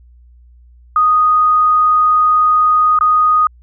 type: tone with dropouts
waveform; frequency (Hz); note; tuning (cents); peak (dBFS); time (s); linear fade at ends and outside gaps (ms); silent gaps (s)
sine; 1242; D#6; -3; -8; 0.96-3.47; 2; 2.989-3.009
effects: added 60 Hz sine -41 dBFS peak until 3.62 s